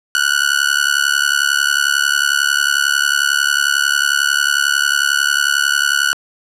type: tone with amplitude modulation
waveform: sawtooth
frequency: 1474 Hz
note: F#6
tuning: 7 cents flat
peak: -5 dBFS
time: 0.15-6.13 s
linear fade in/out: 0 ms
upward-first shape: sine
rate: 71.1 Hz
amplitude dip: 100%
effects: low-pass 11000 Hz 12 dB/octave